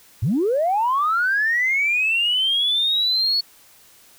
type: linear sweep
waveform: sine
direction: up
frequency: 87.31 to 4429 Hz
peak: -16 dBFS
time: 0.22-3.41 s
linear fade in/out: 10 ms
effects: tanh soft clip ceiling -12 dBFS + white hiss -51 dBFS RMS until 4.18 s